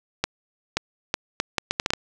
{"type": "accelerating click train", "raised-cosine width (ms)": 0.2, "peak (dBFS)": -4, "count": 10, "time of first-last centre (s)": [0.24, 1.935], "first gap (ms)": 530, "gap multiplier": 0.7, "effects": []}